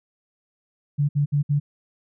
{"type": "tone bursts", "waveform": "sine", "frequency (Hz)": 144.6, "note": "D3", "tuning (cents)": -27, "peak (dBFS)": -17, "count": 4, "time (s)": [0.98, 1.6], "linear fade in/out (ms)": 20, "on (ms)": 110, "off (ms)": 60, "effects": []}